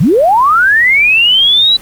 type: linear sweep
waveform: sine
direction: up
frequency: 113.8 to 3981 Hz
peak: -5 dBFS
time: 0-1.77 s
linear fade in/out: 10 ms
effects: pink hiss -34 dBFS RMS until 1.81 s + Opus 48 kbps